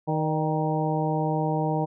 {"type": "harmonic tone with a mistuned harmonic", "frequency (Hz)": 156.5, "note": "D#3", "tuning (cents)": 10, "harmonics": [1, 2, 3, 4, 5, 6], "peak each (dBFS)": [-26, -30, -31, -32, -30, -33], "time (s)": [0.07, 1.86], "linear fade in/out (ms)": 20, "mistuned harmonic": 4, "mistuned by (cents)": -50, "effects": []}